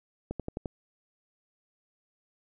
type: click train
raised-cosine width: 2 ms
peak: -20 dBFS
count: 5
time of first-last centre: 0.31-0.658 s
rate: 11.5 Hz
effects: none